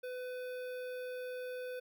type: tone with notch filter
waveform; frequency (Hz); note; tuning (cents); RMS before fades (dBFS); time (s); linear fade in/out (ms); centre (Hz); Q
square; 502; B4; +28; -42; 0.03-1.8; 10; 7100; 0.51
effects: none